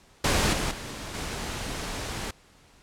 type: noise with level steps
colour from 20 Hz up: pink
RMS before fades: -23 / -28 / -37 / -33 dBFS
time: 0.24-2.31 s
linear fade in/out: 5 ms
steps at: 0.53 / 0.71 / 1.14 s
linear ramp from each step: 2 ms
effects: pink hiss -57 dBFS RMS until 2.82 s + low-pass 9000 Hz 12 dB/octave